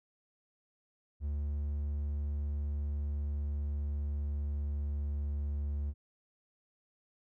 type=tone with pitch glide; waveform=triangle; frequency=72.8 to 72.3 Hz; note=D2 to D2; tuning=-15 to -27 cents; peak=-30 dBFS; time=1.2-5.94 s; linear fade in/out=50 ms; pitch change=-12 cents; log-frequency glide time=1.7-5.41 s; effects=none